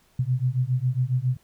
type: beating tone pair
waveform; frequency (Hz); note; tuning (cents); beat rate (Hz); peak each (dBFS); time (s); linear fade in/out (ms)
sine; 123.47 / 130.77; B2 / C3; 0 / -1; 7.3; -24; 0.19-1.37; 5
effects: pink hiss -62 dBFS RMS until 1.43 s

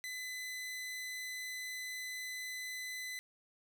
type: tone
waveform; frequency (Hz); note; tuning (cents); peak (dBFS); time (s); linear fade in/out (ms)
sawtooth; 2012; B6; +32; -37; 0.04-3.19; 0
effects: none

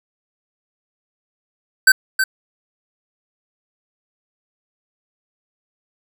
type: tone with echo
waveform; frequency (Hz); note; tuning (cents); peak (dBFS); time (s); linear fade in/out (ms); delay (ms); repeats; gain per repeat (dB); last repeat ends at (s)
square; 1543; G6; -28; -7; 1.87-1.92; 5; 320; 1; -8; 2.24
effects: none

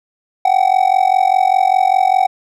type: tone with amplitude modulation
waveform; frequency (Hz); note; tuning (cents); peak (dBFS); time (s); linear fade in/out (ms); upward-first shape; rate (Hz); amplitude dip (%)
triangle; 757; F#5; +39; -4; 0.45-2.27; 5; sine; 45; 95
effects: none

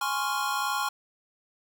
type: chord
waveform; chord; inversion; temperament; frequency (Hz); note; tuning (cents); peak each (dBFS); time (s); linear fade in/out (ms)
square; Db major seventh; second; equal; 830.6 / 1046.5 / 1108.7 / 1396.9; Ab5 / C6 / Db6 / F6; 0 / 0 / 0 / 0; -33; 0.01-0.89; 5
effects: none

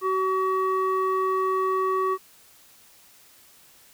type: tone with low-pass filter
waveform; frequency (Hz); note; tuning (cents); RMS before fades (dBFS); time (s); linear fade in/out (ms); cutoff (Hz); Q
square; 378; F#4; +37; -24; 0.01-2.18; 50; 1300; 5.7
effects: white hiss -54 dBFS RMS until 3.93 s

